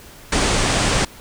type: low-pass noise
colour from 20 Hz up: pink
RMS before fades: -18 dBFS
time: 0.32-1.05 s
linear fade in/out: 5 ms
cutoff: 9400 Hz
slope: 96 dB/octave
effects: pink hiss -42 dBFS RMS until 1.2 s